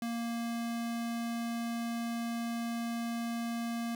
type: tone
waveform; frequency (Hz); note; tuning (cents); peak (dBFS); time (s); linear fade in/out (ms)
square; 233.1; A#3; 0; -34; 0.02-3.95; 2
effects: none